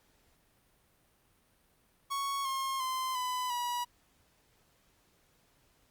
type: tone with pitch steps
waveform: 45% pulse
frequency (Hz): 1108.7 / 1072.2 / 1036.8 / 1002.7 / 969.6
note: C#6 / C6 / C6 / B5 / B5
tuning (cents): 0 / +42 / -16 / +26 / -32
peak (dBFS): -32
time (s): 2.1-3.85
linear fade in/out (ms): 20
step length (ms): 350
effects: pink hiss -69 dBFS RMS until 5.9 s + Opus 48 kbps